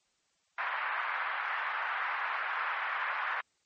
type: band-pass noise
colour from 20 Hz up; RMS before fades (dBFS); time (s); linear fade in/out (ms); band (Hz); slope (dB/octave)
pink; -34; 0.58-3.41; 5; 980 to 2000; 24
effects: white hiss -74 dBFS RMS until 3.65 s + MP3 32 kbps